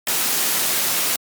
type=noise; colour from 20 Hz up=white; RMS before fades=-20 dBFS; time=0.07-1.16 s; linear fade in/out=2 ms; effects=high-pass 150 Hz 12 dB/octave + MP3 96 kbps